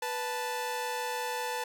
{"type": "tone pair together", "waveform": "sawtooth", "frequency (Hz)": [492.8, 880], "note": ["B4", "A5"], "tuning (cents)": [-4, 0], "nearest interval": "minor seventh", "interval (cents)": 1004, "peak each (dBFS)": [-32, -30], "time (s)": [0.02, 1.64], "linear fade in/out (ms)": 5, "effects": []}